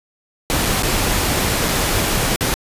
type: noise with dropouts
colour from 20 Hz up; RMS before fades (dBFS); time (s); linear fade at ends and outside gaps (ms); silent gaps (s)
pink; -18; 0.5-2.54; 0; 0.652-0.656 / 0.824-0.832 / 1.684-1.687 / 2.36-2.409
effects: resampled to 32000 Hz